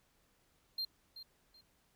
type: tone with echo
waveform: triangle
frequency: 4186 Hz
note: C8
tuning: in tune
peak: -34 dBFS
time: 0.78-0.85 s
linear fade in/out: 5 ms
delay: 380 ms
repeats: 2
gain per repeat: -12 dB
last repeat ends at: 1.61 s
effects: pink hiss -73 dBFS RMS until 1.95 s